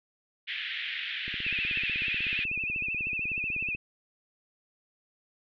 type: band-pass noise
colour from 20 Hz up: white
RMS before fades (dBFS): -35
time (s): 0.47-2.45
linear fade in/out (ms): 20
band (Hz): 1700 to 3400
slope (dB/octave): 48
type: click train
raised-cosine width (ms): 3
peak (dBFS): -30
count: 41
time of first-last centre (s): 1.28-3.749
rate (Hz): 16.2
type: tone with vibrato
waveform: sine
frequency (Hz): 2559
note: D#7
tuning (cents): +48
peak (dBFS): -29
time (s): 1.44-3.76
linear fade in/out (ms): 10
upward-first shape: sine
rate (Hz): 13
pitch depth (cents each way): 88
effects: none